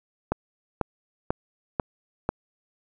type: click train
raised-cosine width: 1 ms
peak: -9 dBFS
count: 5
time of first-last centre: 0.32-2.29 s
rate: 2.03 Hz
effects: none

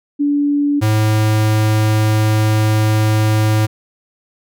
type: tone pair in turn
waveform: sine / square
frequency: 288.4 / 108.03 Hz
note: D4 / A2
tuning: -31 / -31 cents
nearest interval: octave + perfect fourth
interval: 1700 cents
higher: first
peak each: -12 dBFS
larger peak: neither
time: 0.19-0.81 / 0.81-3.67 s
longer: second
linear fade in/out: 20 ms
effects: none

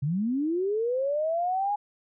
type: linear sweep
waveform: sine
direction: up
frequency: 130.81 to 836 Hz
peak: -24 dBFS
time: 0.02-1.76 s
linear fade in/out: 10 ms
effects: none

